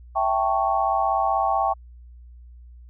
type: chord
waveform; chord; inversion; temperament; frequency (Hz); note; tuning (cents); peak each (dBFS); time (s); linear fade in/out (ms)
sine; A dominant seventh; second; equal; 659.3 / 784 / 880 / 1108.7; E5 / G5 / A5 / C#6; 0 / 0 / 0 / 0; -26 / -22 / -27 / -25; 0.15-1.74; 20
effects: added 60 Hz sine -42 dBFS peak until 2.89 s